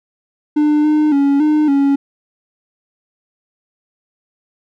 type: tone with pitch steps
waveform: triangle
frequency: 299.3 / 303.8 / 280.3 / 303.8 / 278.7 Hz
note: D4 / D#4 / C#4 / D#4 / C#4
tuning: +33 / -41 / +19 / -41 / +9 cents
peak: -8 dBFS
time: 0.56-1.96 s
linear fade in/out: 10 ms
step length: 280 ms
effects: none